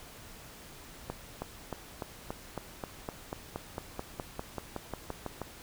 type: accelerating click train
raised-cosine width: 1 ms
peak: -21 dBFS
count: 20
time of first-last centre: 1.1-5.417 s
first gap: 320 ms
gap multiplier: 0.96
effects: pink hiss -50 dBFS RMS until 5.62 s